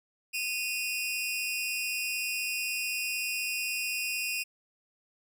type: tone pair together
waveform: sawtooth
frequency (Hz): 2489 / 2738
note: D#7 / F7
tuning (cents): 0 / -35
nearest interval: major second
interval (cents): 165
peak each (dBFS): -29 / -31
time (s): 0.33-4.44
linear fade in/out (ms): 20
effects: none